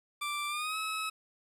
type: tone with pitch glide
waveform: 20% pulse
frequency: 1174.7 to 1288.4 Hz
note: D6 to E6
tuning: 0 to -40 cents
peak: -28 dBFS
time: 0.21-1.1 s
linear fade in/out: 10 ms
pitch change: +160 cents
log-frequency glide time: 0.48-0.77 s
effects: resampled to 32000 Hz + 10-bit